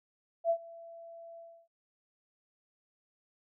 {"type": "tone with ADSR envelope", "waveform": "sine", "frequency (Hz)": 670, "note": "E5", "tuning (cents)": 28, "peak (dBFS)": -23, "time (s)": [0.44, 1.68], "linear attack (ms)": 59, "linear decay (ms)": 75, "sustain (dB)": -23, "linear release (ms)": 300, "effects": []}